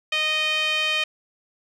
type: tone with band-pass filter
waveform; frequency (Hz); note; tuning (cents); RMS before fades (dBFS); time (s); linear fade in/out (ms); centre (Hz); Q
sawtooth; 619; D#5; -9; -23; 0.12-1.04; 5; 2800; 4.5
effects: none